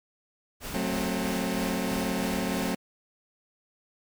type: noise with tremolo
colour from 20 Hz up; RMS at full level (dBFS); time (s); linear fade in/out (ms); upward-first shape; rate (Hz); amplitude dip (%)
pink; -37; 0.6-2.76; 50; sine; 3.1; 40
type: chord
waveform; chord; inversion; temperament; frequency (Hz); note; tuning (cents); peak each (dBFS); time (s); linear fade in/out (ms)
sawtooth; F# diminished; none; just; 185 / 222 / 266.4; F#3 / A3 / C4; 0 / +16 / +31; -27 / -28 / -28; 0.74-2.75; 5
effects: none